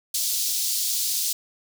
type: high-pass noise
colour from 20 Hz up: pink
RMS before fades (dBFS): -25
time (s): 0.14-1.33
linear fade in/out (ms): 5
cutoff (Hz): 4200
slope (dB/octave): 24
effects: none